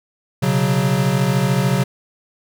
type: chord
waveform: square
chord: B suspended second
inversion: none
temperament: equal with one note detuned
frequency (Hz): 124.91 / 138.59 / 185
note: B2 / C#3 / F#3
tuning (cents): +20 / 0 / 0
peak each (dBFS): -22 / -19 / -20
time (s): 0.42-1.84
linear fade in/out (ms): 10
effects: none